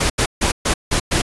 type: noise bursts at uneven times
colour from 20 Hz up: pink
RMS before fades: -17 dBFS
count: 6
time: 0-0.1 / 0.18-0.26 / 0.41-0.52 / 0.65-0.74 / 0.91-1 / 1.11-1.22 s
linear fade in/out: 10 ms
effects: resampled to 24000 Hz